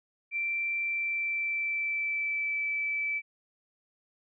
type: tone with pitch glide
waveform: sine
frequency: 2349 to 2313 Hz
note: D7 to D7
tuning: 0 to -27 cents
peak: -28 dBFS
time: 0.31-3.22 s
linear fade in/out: 50 ms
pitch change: -27 cents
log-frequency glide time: 0.8-2.61 s
effects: none